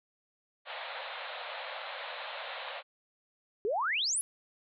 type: band-pass noise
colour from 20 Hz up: pink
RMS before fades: -41 dBFS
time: 0.65-2.83 s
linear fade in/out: 50 ms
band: 510 to 4100 Hz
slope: 96 dB/octave
type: exponential sweep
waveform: sine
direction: up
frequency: 385.1 to 11175 Hz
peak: -28 dBFS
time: 3.65-4.21 s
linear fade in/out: 0 ms
effects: none